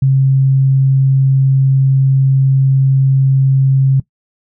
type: tone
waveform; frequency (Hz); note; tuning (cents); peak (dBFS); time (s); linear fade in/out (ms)
sine; 134.5; C3; +48; -7; 0.02-4; 5
effects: noise-tail reverb RT60 0.1 s tail -19 dB re dry